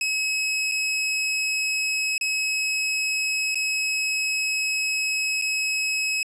sawtooth tone with dropouts, 2563 Hz, E7, 49 cents flat, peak -19 dBFS, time 0.01-6.23 s, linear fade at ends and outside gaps 2 ms, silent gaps 0.715-0.719 / 2.18-2.211 / 3.546-3.555 / 5.415-5.421 s, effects resampled to 22050 Hz + 10-bit

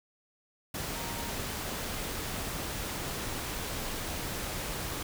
sine tone in noise, 932.3 Hz, A#5, in tune, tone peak -45 dBFS, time 0.95-1.31 s, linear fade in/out 5 ms, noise pink, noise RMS -36 dBFS, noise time 0.74-5.03 s, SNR -12 dB, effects none

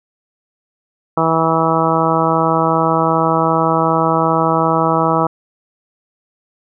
harmonic tone, 162.6 Hz, E3, 23 cents flat, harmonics 1 / 2 / 3 / 4 / 5 / 6 / 7 / 8, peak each -20 / -20 / -20 / -20 / -20 / -20 / -20 / -20 dBFS, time 1.17-5.27 s, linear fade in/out 5 ms, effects none

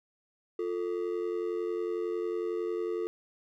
triangle ring-modulated tone, 397.3 Hz, G4, 23 cents sharp, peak -25 dBFS, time 0.59-3.07 s, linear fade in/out 0 ms, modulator 45.5 Hz, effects none

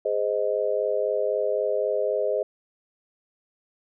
sine chord, Ab major, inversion none, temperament just, 415.3 / 519.1 / 623 Hz, Ab4 / C5 / Eb5, 0 / -14 / +2 cents, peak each -27 / -26 / -26 dBFS, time 0.05-2.43 s, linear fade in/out 5 ms, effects none

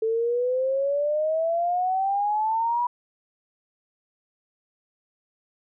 sine exponential sweep, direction up, 440 to 979 Hz, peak -21 dBFS, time 0.02-2.87 s, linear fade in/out 5 ms, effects none

